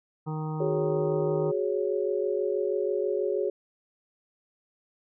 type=harmonic tone; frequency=155.56 Hz; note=D#3; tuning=in tune; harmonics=1 / 2 / 3 / 5 / 6 / 7 / 8; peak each=-30 / -40 / -40 / -42 / -42 / -51 / -45 dBFS; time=0.26-1.52 s; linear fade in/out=20 ms
type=chord; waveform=sine; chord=F# suspended second; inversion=none; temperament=just; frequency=370 / 416.2 / 555 Hz; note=F#4 / G#4 / C#5; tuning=0 / +4 / +2 cents; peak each=-29 / -28 / -31 dBFS; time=0.6-3.5 s; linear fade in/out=5 ms
effects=none